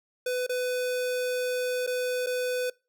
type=tone with dropouts; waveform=square; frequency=500 Hz; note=B4; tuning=21 cents sharp; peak=-27 dBFS; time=0.26-2.7 s; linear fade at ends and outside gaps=5 ms; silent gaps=0.466-0.493 / 1.866-1.873 / 2.263-2.268 s; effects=noise-tail reverb RT60 0.3 s tail -25 dB re dry